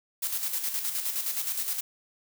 blue noise with tremolo, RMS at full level -29 dBFS, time 0.22-1.81 s, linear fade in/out 10 ms, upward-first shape square, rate 9.6 Hz, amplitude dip 50%, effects none

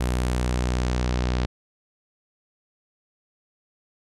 sawtooth tone with low-pass filter sweep, 61.74 Hz, B1, in tune, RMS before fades -24 dBFS, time 0-1.46 s, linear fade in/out 10 ms, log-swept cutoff 11000 to 4800 Hz, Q 1.3, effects none

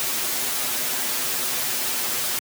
white noise with comb filter, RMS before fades -25 dBFS, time 0-2.39 s, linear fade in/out 0 ms, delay 8.1 ms, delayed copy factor +0.95, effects high-pass 150 Hz 12 dB/octave

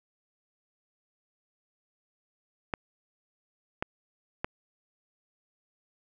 clicks, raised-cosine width 0.5 ms, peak -14 dBFS, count 3, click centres 2.738 / 3.825 / 4.445 s, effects none

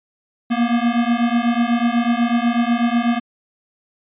square beating tone pair, 233.1 / 241.2 Hz, A#3 / B3, 0 / -41 cents, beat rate 8.1 Hz, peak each -19 dBFS, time 0.5-3.2 s, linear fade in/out 20 ms, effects resampled to 8000 Hz

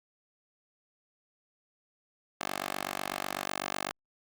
10% pulse tone with high-pass filter, 48.02 Hz, G1, 35 cents flat, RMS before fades -36 dBFS, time 2.41-3.91 s, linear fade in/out 0 ms, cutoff 630 Hz, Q 0.76, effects Opus 48 kbps

